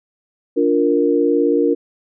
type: chord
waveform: sine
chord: Bb major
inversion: first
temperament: just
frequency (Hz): 291.4 / 349.6 / 466.2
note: D4 / F4 / Bb4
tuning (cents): -13 / +2 / 0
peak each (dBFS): -17 / -18 / -16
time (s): 0.56-1.75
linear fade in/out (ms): 20
effects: none